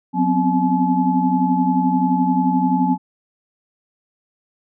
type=tone cluster; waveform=sine; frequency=182.2 / 252.2 / 263.7 / 857 Hz; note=F#3 / B3 / C4 / A5; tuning=-26 / +36 / +14 / -46 cents; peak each=-20 dBFS; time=0.13-2.98 s; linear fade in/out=50 ms; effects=none